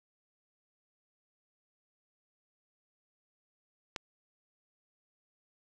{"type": "click", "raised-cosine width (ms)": 0.2, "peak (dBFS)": -18, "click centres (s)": 3.962, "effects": []}